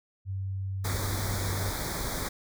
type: tone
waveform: sine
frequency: 96.2 Hz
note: G2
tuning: 32 cents flat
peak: -30 dBFS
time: 0.25-1.73 s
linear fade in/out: 50 ms
type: band-stop noise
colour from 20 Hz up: pink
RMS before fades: -33 dBFS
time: 0.84-2.29 s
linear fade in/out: 10 ms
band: 2300 to 3400 Hz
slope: 96 dB/octave
effects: none